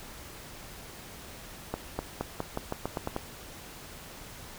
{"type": "accelerating click train", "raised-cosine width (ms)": 1, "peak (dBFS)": -16, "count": 10, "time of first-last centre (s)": [1.74, 3.164], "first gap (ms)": 250, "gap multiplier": 0.88, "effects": ["pink hiss -46 dBFS RMS until 4.58 s"]}